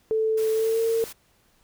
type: tone with pitch glide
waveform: sine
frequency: 440 to 454.2 Hz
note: A4 to A#4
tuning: 0 to -45 cents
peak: -20 dBFS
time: 0.11-1.04 s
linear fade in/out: 0 ms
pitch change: +55 cents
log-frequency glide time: 0.52-0.81 s
type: noise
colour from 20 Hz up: white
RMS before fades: -40 dBFS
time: 0.37-1.13 s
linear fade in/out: 10 ms
effects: pink hiss -63 dBFS RMS until 1.63 s